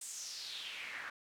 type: noise with band-pass filter sweep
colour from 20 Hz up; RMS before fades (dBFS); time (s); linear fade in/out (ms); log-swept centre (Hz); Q
pink; -45; 0.01-1.1; 5; 8400 to 1600; 3.8
effects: none